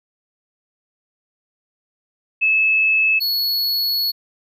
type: tone pair in turn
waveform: sine / square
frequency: 2602 / 4376 Hz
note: E7 / C#8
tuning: -23 / -23 cents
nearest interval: major sixth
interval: 900 cents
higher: second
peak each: -13 / -18 dBFS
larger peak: first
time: 2.41-3.2 / 3.2-4.12 s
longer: second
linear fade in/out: 20 ms
effects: none